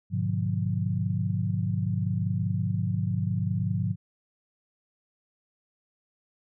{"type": "chord", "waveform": "sine", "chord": "G# diminished seventh", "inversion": "none", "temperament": "just", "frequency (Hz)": [103.83, 124.59, 149.51, 179.41], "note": ["G#2", "B2", "D3", "F3"], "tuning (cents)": [0, 16, 31, 47], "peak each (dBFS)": [-28, -32, -32, -30], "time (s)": [0.1, 3.96], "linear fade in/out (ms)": 50, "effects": []}